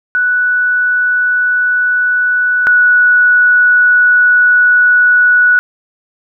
sine tone pair in turn, 1480 / 1471.5 Hz, F#6 / F#6, 0 / -10 cents, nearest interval unison, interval 10 cents, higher first, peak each -9 / -5 dBFS, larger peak second, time 0.15-2.67 / 2.67-5.59 s, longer second, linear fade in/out 0 ms, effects none

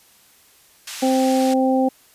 white band-pass noise, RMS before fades -33 dBFS, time 0.87-1.54 s, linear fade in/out 5 ms, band 1300 to 7400 Hz, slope 12 dB/octave
harmonic tone, 261.6 Hz, C4, in tune, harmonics 1 / 2 / 3, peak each -17 / -20 / -22 dBFS, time 1.02-1.89 s, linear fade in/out 10 ms
effects white hiss -53 dBFS RMS until 2.14 s + resampled to 32000 Hz

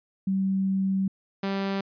sine / sawtooth tone pair in turn, 192.3 / 195.77 Hz, G3 / G3, -33 / -2 cents, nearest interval unison, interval 31 cents, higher second, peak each -22 dBFS, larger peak neither, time 0.27-1.08 / 1.43-1.81 s, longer first, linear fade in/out 5 ms, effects resampled to 11025 Hz

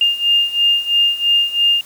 sine beating tone pair, 2811 / 2814 Hz, F7 / F7, +11 / +12 cents, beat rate 3 Hz, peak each -17 / -14 dBFS, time 0.01-1.81 s, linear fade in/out 2 ms, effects white hiss -42 dBFS RMS until 1.85 s

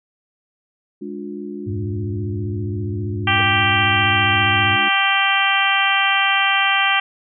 sine chord, D diminished, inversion second, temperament equal with one note detuned, 207.7 / 293.7 / 357.4 Hz, Ab3 / D4 / F4, 0 / 0 / +40 cents, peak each -31 dBFS, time 1.01-4.89 s, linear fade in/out 10 ms
sine tone with vibrato, 102.7 Hz, G#2, 19 cents flat, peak -22 dBFS, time 1.66-4.77 s, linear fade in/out 20 ms, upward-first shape square, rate 15 Hz, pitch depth 110 cents each way
harmonic tone, 392 Hz, G4, in tune, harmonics 2 / 3 / 4 / 5 / 6 / 7 / 8, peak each -22 / -22 / -22 / -22 / -22 / -22 / -22 dBFS, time 3.27-7 s, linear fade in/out 5 ms
sine tone with exponential growth, 466.2 Hz, A#4, in tune, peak -27 dBFS, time 3.33-3.41 s, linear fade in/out 2 ms, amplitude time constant 17 ms
effects none

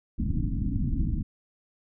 pink low-pass noise, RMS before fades -27 dBFS, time 0.18-1.23 s, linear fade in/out 10 ms, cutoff 300 Hz, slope 96 dB/octave, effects none

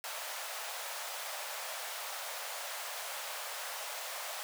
pink high-pass noise, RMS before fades -41 dBFS, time 0.04-4.43 s, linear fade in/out 0 ms, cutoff 550 Hz, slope 48 dB/octave, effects none

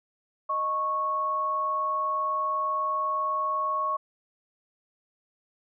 sine tone pair together, 619 / 1103 Hz, D#5 / C#6, -9 / -9 cents, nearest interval minor seventh, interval 1000 cents, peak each -35 / -25 dBFS, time 0.49-3.97 s, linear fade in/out 10 ms, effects none

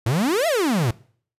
45% pulse exponential two-way sweep, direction up then down, 103.83 to 700 to 103.83 Hz, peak -18 dBFS, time 0.06-0.91 s, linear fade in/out 5 ms, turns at 0.47 s, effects noise-tail reverb RT60 0.5 s tail -21 dB re dry + resampled to 32000 Hz

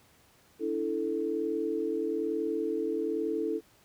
sine chord, D suspended second, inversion none, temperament equal with one note detuned, 288.5 / 329.6 / 440 Hz, D4 / E4 / A4, -31 / 0 / 0 cents, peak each -36 / -32 / -31 dBFS, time 0.59-3.61 s, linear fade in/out 50 ms, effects pink hiss -62 dBFS RMS until 3.84 s + high-pass 60 Hz 12 dB/octave

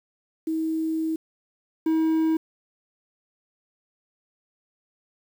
sine / triangle tone pair in turn, 320 / 320 Hz, D#4 / D#4, +49 / +49 cents, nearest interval unison, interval 0 cents, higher neither, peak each -23 / -17 dBFS, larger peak second, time 0.47-1.16 / 1.86-2.37 s, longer first, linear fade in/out 5 ms, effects 8-bit

